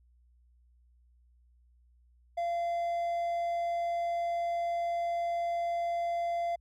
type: tone with hard clipping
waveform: triangle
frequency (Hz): 687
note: F5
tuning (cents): -29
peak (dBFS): -30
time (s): 2.37-6.56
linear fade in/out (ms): 10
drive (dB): 6
effects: added 60 Hz sine -61 dBFS peak until 6.6 s